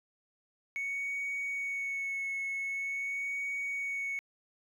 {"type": "tone with vibrato", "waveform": "triangle", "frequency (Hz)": 2217, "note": "C#7", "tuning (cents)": 0, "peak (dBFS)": -30, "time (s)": [0.76, 4.19], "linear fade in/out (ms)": 0, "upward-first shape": "sine", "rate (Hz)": 0.45, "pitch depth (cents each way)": 19, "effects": ["tanh soft clip ceiling -28 dBFS"]}